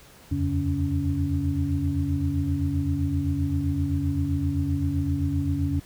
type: tone cluster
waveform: sine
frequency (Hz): 81.7 / 89.4 / 140.1 / 281.7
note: E2 / F2 / C#3 / C#4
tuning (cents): -15 / +41 / +19 / +28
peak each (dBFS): -29 / -27 / -29 / -27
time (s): 0.31-5.8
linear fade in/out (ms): 10
effects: pink hiss -51 dBFS RMS until 5.85 s